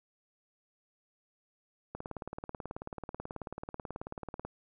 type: click train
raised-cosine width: 1 ms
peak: -25 dBFS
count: 47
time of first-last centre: 1.95-4.45 s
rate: 18.4 Hz
effects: none